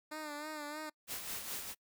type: tone with vibrato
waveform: 10% pulse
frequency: 301.2 Hz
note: D4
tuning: 44 cents sharp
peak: -33 dBFS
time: 0.11-0.9 s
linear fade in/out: 10 ms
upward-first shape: sine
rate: 3.2 Hz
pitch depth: 56 cents each way
type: noise with tremolo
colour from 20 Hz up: white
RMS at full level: -40 dBFS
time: 1.07-1.75 s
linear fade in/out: 50 ms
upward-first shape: sine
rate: 4.8 Hz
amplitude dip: 50%
effects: noise-tail reverb RT60 0.1 s tail -26 dB re dry